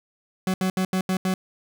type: tone bursts at uneven times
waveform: 40% pulse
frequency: 186.9 Hz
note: F#3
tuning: 18 cents sharp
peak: -20 dBFS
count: 6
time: 0.47-0.54 / 0.61-0.7 / 0.77-0.85 / 0.93-1.01 / 1.09-1.17 / 1.25-1.34 s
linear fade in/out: 2 ms
effects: none